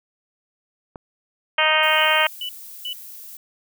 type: click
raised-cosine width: 1 ms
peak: -21 dBFS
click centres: 0.958 s
type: harmonic tone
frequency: 311.1 Hz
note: D#4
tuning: in tune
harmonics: 2 / 3 / 4 / 5 / 6 / 7 / 8 / 9 / 10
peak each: -24 / -24 / -24 / -24 / -24 / -24 / -24 / -24 / -24 dBFS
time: 1.58-2.27 s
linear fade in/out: 5 ms
type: noise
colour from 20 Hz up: violet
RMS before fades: -39 dBFS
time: 1.83-3.37 s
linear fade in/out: 2 ms
type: tone bursts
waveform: sine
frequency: 2971 Hz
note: F#7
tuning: 6 cents sharp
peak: -26 dBFS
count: 3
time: 1.97-2.93 s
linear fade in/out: 2 ms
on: 80 ms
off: 360 ms
effects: none